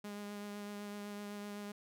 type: tone with vibrato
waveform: sawtooth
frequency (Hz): 205.3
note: G#3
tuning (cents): -20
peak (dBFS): -39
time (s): 0.04-1.72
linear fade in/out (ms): 5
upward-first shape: triangle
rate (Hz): 7.9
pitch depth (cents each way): 17
effects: none